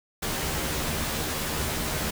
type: noise with comb filter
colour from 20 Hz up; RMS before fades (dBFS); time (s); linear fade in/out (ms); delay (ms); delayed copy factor
pink; -29; 0.22-2.11; 10; 13; +0.65
effects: none